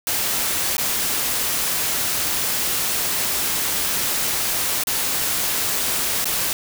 white noise with dropouts, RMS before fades -22 dBFS, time 0.07-6.53 s, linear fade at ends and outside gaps 1 ms, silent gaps 0.768-0.781 / 4.837-4.871 / 6.244-6.255 s, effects none

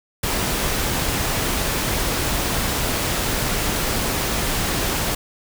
pink noise, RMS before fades -22 dBFS, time 0.23-5.15 s, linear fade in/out 5 ms, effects none

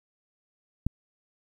click, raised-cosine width 5 ms, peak -13 dBFS, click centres 0.866 s, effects 9-bit

